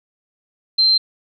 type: tone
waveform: sine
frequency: 4131 Hz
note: C8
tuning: 23 cents flat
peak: -11 dBFS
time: 0.78-0.98 s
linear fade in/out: 10 ms
effects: none